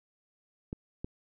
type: clicks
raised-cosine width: 3 ms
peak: -23 dBFS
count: 2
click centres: 0.729 / 1.045 s
effects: none